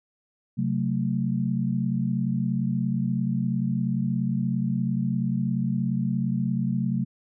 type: chord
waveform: sine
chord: F# diminished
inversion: second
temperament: just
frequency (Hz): 133.2 / 185 / 222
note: C3 / F#3 / A3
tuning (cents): +31 / 0 / +16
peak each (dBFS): -27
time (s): 0.57-7.05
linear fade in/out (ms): 20
effects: none